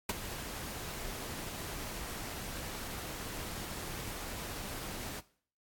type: noise with ADSR envelope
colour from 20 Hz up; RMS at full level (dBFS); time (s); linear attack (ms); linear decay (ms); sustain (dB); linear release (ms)
pink; -30; 0.09-5.21; 5; 23; -12; 24
effects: noise-tail reverb RT60 0.5 s tail -18 dB re dry + AAC 64 kbps